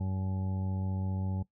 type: harmonic tone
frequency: 94.9 Hz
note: F#2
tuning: 44 cents sharp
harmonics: 1 / 2 / 3 / 4 / 5 / 6 / 8 / 9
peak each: -31 / -36 / -49 / -52 / -56 / -52 / -57 / -50 dBFS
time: 0-1.43 s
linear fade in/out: 10 ms
effects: noise-tail reverb RT60 0.1 s tail -18 dB re dry